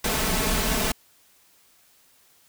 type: noise with comb filter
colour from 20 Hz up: pink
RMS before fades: -24 dBFS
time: 0.04-0.92 s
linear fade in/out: 5 ms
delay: 4.6 ms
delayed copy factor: +0.65
effects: white hiss -59 dBFS RMS until 2.48 s